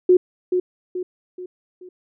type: tone with echo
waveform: sine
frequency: 363.6 Hz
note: F#4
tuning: 30 cents flat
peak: -9 dBFS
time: 0.09-0.17 s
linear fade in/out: 5 ms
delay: 430 ms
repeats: 4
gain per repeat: -7 dB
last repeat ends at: 1.89 s
effects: none